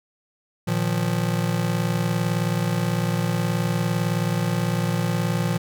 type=chord; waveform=square; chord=Bb suspended fourth; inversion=none; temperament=just; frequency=116.54 / 155.39 / 174.81 Hz; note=Bb2 / Eb3 / F3; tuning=0 / -2 / +2 cents; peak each=-26 / -28 / -25 dBFS; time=0.67-5.58 s; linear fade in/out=10 ms; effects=none